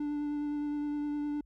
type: tone with vibrato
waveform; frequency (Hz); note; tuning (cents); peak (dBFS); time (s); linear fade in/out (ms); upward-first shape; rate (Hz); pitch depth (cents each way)
triangle; 293.7; D4; 0; -29; 0-1.41; 5; triangle; 9.7; 15
effects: added 50 Hz sine -58 dBFS peak until 1.45 s